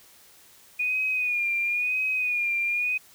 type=tone with vibrato; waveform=sine; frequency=2455 Hz; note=D#7; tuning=24 cents flat; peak=-23 dBFS; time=0.79-2.98 s; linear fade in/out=10 ms; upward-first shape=sine; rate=0.98 Hz; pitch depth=54 cents each way; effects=white hiss -54 dBFS RMS until 3.14 s